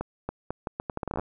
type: accelerating click train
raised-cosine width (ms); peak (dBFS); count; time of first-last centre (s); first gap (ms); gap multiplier
1; -16; 15; 0.01-1.196; 280; 0.77
effects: none